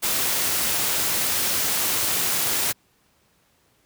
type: noise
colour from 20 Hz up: white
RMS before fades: -23 dBFS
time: 0.02-2.73 s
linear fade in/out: 20 ms
effects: pink hiss -63 dBFS RMS until 3.85 s + high-pass 60 Hz 12 dB/octave